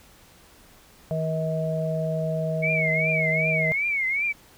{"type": "harmonic tone", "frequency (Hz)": 159.4, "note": "D#3", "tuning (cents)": 42, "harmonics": [1, 3, 4], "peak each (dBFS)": [-26, -34, -27], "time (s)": [1.11, 3.72], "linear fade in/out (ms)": 0}
{"type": "tone with vibrato", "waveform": "sine", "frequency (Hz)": 2217, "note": "C#7", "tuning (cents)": 0, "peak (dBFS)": -22, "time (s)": [2.62, 4.33], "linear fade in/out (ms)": 20, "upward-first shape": "triangle", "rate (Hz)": 2.6, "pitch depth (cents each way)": 150}
{"effects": ["pink hiss -53 dBFS RMS until 4.57 s"]}